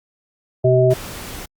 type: harmonic tone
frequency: 127.4 Hz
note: C3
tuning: 46 cents flat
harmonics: 1 / 3 / 5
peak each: -15 / -15 / -15 dBFS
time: 0.64-0.94 s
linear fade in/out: 10 ms
type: noise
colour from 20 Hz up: pink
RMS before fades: -32 dBFS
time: 0.9-1.46 s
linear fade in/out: 10 ms
effects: Opus 48 kbps